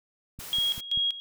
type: noise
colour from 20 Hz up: white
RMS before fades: -41 dBFS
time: 0.39-0.81 s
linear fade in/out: 10 ms
type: click train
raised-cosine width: 5 ms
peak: -30 dBFS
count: 4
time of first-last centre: 0.39-0.975 s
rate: 5.13 Hz
type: tone with tremolo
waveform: sine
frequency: 3287 Hz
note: G#7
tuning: 19 cents flat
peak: -23 dBFS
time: 0.53-1.2 s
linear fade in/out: 0 ms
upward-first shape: square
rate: 2.6 Hz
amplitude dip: 80%
effects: none